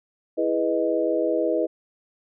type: chord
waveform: sine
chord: E major seventh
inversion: none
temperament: equal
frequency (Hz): 329.6 / 415.3 / 493.9 / 622.3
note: E4 / G#4 / B4 / D#5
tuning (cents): 0 / 0 / 0 / 0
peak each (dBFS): -25 / -28 / -25 / -25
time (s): 0.37-1.67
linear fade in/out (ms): 20
effects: none